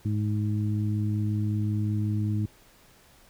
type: harmonic tone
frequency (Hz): 105.4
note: G#2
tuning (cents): +26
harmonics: 1 / 2 / 3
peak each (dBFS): -25 / -31 / -35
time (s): 0.05-2.46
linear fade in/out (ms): 5
effects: pink hiss -57 dBFS RMS until 3.29 s